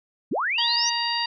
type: linear sweep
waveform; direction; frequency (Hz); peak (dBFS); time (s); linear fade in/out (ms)
sine; up; 130 to 6080; -22; 0.31-0.9; 10
type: harmonic tone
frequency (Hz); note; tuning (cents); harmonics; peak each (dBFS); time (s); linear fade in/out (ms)
941; A#5; +16; 1 / 2 / 3 / 4 / 5; -28 / -31 / -30 / -33 / -27; 0.58-1.26; 5
effects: none